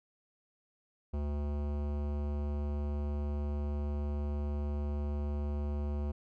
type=tone with hard clipping; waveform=sine; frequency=72.8 Hz; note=D2; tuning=15 cents flat; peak=-34 dBFS; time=1.13-6.12 s; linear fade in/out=10 ms; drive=18 dB; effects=none